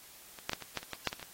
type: clicks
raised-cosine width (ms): 0.2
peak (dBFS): -29 / -13 / -15 / -24 / -16 / -27 / -20 / -12 / -21 / -28 / -25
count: 11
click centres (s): 0.388 / 0.495 / 0.533 / 0.623 / 0.773 / 0.83 / 0.933 / 1.073 / 1.129 / 1.196 / 1.228
effects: white hiss -54 dBFS RMS until 1.33 s + AAC 48 kbps